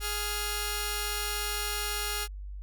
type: tone pair together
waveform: 5% pulse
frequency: 416.2 / 1400 Hz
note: G#4 / F6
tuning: +4 / +4 cents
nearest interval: octave + major sixth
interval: 2100 cents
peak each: -22 dBFS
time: 0-2.28 s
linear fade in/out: 50 ms
effects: added 49 Hz sine -37 dBFS peak until 2.62 s